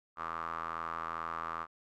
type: tone with band-pass filter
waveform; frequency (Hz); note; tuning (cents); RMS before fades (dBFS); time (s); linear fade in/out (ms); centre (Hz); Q
square; 41.2; E1; 0; -39; 0.16-1.67; 50; 1200; 6.9
effects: none